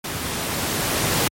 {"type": "noise with level ramp", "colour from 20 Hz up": "pink", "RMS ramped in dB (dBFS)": [-28, -19], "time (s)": [0.04, 1.28], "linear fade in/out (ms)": 5, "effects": ["high-pass 80 Hz 12 dB/octave", "MP3 64 kbps"]}